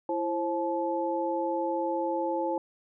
sine tone cluster, 335.2 / 532 / 864 Hz, E4 / C5 / A5, +29 / +29 / -32 cents, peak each -31 dBFS, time 0.09-2.58 s, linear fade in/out 2 ms, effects none

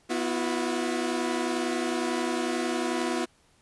sawtooth chord, B suspended fourth, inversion none, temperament equal with one note detuned, 246.9 / 329.6 / 360.7 Hz, B3 / E4 / F#4, 0 / 0 / -44 cents, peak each -27 dBFS, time 0.09-3.26 s, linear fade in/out 20 ms, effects pink hiss -63 dBFS RMS until 3.61 s + resampled to 24000 Hz

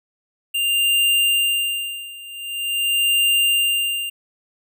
square tone with tremolo, 2794 Hz, F7, in tune, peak -15 dBFS, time 0.54-4.1 s, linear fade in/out 10 ms, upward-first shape sine, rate 0.45 Hz, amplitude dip 90%, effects none

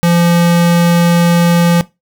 square tone, 171.7 Hz, F3, 29 cents flat, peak -8 dBFS, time 0.03-1.81 s, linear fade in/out 0 ms, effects noise-tail reverb RT60 0.2 s tail -18 dB re dry

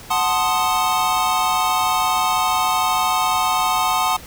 square chord, F# diminished seventh, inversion none, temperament equal, 740 / 880 / 1046.5 / 1244.5 Hz, F#5 / A5 / C6 / Eb6, 0 / 0 / 0 / 0 cents, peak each -23 dBFS, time 0.1-4.17 s, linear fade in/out 10 ms, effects pink hiss -39 dBFS RMS until 4.26 s

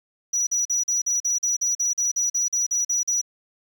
sine tone bursts, 5860 Hz, F#8, 18 cents flat, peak -17 dBFS, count 16, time 0.33-3.215 s, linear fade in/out 10 ms, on 140 ms, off 43 ms, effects tanh soft clip ceiling -19 dBFS + 8-bit

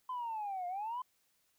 sine linear two-way sweep, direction down then up, 1028 to 698.5 to 1028 Hz, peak -35 dBFS, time 0.09-1.02 s, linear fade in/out 5 ms, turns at 0.67 s, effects tanh soft clip ceiling -33 dBFS + white hiss -75 dBFS RMS until 1.58 s

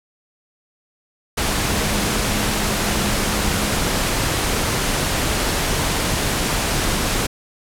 sine tone in noise, 207.7 Hz, G#3, in tune, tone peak -27 dBFS, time 1.68-3.82 s, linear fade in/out 10 ms, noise pink, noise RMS -20 dBFS, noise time 1.37-7.27 s, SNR -10 dB, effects low-pass 12000 Hz 12 dB/octave

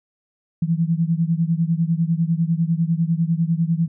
sine beating tone pair, 162.5 / 172.5 Hz, E3 / F3, -24 / -21 cents, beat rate 10 Hz, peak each -19 / -21 dBFS, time 0.62-3.88 s, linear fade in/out 5 ms, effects none

